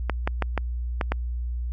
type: clicks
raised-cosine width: 0.5 ms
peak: -9 dBFS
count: 6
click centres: 0.097 / 0.275 / 0.423 / 0.577 / 1.012 / 1.12 s
effects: added 60 Hz sine -26 dBFS peak until 1.72 s